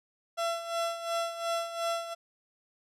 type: tone with tremolo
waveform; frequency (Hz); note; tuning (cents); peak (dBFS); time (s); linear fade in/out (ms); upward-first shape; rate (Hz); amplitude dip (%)
30% pulse; 674; E5; +38; -25; 0.37-2.15; 20; sine; 2.8; 70
effects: low-pass 10000 Hz 12 dB/octave